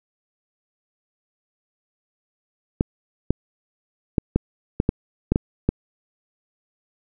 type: clicks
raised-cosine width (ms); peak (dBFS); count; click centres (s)
3; -4; 9; 2.809 / 3.306 / 4.182 / 4.36 / 4.801 / 4.891 / 5.32 / 5.359 / 5.69
effects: none